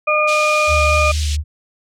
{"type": "harmonic tone", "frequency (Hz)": 608, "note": "D#5", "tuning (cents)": -40, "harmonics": [1, 2, 4], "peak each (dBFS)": [-17, -17, -17], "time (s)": [0.07, 1.12], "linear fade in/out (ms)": 10}
{"type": "band-pass noise", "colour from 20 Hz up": "pink", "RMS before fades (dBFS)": -28, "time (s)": [0.27, 1.37], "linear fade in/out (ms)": 20, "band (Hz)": [2800, 7900], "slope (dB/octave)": 24}
{"type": "tone with vibrato", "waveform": "sine", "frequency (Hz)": 75.1, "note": "D2", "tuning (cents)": 39, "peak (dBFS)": -16, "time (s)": [0.67, 1.44], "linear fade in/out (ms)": 50, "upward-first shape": "sine", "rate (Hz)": 4.3, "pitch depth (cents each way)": 36}
{"effects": []}